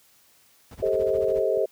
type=noise with tremolo; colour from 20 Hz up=brown; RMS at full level=-37 dBFS; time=0.71-1.42 s; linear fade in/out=2 ms; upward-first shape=sine; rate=14 Hz; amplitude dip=95%
type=click train; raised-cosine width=3 ms; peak=-32 dBFS; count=5; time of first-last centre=0.8-1.574 s; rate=5.17 Hz
type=chord; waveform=sine; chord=A half-diminished seventh; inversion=third; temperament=just; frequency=396 / 440 / 528 / 633.6 Hz; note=G4 / A4 / C5 / Eb5; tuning=+18 / 0 / +16 / +31 cents; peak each=-26 dBFS; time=0.82-1.66 s; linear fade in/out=10 ms
effects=white hiss -59 dBFS RMS until 1.71 s + high-pass 60 Hz 12 dB/octave